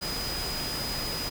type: tone in noise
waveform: sine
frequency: 4966 Hz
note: D#8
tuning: 4 cents flat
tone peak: -33 dBFS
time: 0.01-1.3 s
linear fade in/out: 20 ms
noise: pink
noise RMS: -34 dBFS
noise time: 0.01-1.3 s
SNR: -2 dB
effects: none